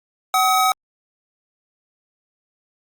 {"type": "tone pair together", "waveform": "square", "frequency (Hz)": [756, 1271.4], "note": ["F#5", "D#6"], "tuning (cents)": [37, 37], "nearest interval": "major sixth", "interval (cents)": 900, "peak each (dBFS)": -18, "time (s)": [0.34, 0.72], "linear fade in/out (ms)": 2, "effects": ["Opus 48 kbps"]}